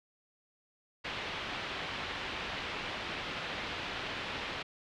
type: low-pass noise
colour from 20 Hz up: white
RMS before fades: -39 dBFS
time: 1.04-4.63 s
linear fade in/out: 10 ms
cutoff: 3400 Hz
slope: 24 dB/octave
effects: none